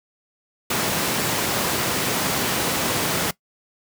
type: high-pass noise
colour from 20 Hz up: pink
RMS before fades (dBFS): -23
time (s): 0.7-3.31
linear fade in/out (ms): 5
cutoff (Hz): 150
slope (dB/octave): 12
effects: noise-tail reverb RT60 0.1 s tail -20 dB re dry